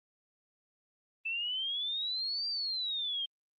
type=exponential two-way sweep; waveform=sine; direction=up then down; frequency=2628 to 4744 to 3157 Hz; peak=-32 dBFS; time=1.25-3.26 s; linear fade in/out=10 ms; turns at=2.48 s; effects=Opus 32 kbps